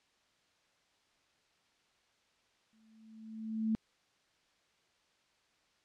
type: tone with exponential growth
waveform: sine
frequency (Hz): 220.5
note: A3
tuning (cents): +4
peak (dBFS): -27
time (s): 2.73-3.75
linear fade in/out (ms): 0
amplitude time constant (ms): 220
effects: white hiss -72 dBFS RMS until 5.84 s + low-pass 5000 Hz 12 dB/octave